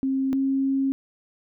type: tone pair in turn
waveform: sine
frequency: 267.3 / 270.1 Hz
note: C4 / C#4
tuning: +37 / -45 cents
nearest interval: unison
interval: 18 cents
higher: second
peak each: -21 / -20 dBFS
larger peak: second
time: 0.03-0.33 / 0.33-0.92 s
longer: second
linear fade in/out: 0 ms
effects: none

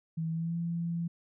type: tone with pitch glide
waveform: sine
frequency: 162.3 to 169.19 Hz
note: E3 to E3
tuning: -27 to +45 cents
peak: -30 dBFS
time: 0.17-1.08 s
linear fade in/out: 10 ms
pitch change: +72 cents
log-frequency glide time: 0.31-0.56 s
effects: none

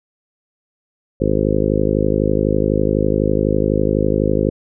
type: harmonic tone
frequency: 52 Hz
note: G#1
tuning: 3 cents sharp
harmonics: 1 / 2 / 3 / 4 / 5 / 6 / 7 / 8 / 9 / 10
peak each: -23 / -23 / -23 / -23 / -23 / -23 / -23 / -23 / -23 / -23 dBFS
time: 1.2-4.5 s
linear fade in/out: 10 ms
effects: none

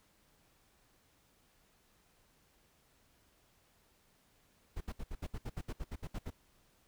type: noise bursts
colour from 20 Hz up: brown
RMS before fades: -39 dBFS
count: 14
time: 4.76-6.304 s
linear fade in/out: 10 ms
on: 49 ms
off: 66 ms
effects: pink hiss -70 dBFS RMS until 6.87 s

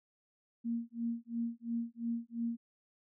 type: tone with tremolo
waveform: sine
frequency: 233.1 Hz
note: A#3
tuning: in tune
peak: -31 dBFS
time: 0.64-2.57 s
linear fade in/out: 20 ms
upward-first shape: sine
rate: 2.9 Hz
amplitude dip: 100%
effects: none

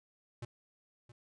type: tone with echo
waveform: square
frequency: 119.1 Hz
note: A#2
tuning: 38 cents sharp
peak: -40 dBFS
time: 0.42-0.45 s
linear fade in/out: 5 ms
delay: 670 ms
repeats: 1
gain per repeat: -14 dB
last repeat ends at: 1.12 s
effects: resampled to 22050 Hz

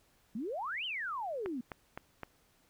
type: exponential two-way sweep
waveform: sine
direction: up then down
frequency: 199.7 to 3169 to 229 Hz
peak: -35 dBFS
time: 0.35-1.61 s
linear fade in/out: 5 ms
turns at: 0.85 s
type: click train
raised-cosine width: 0.5 ms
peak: -25 dBFS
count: 4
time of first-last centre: 1.46-2.233 s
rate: 3.88 Hz
effects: pink hiss -69 dBFS RMS until 2.69 s

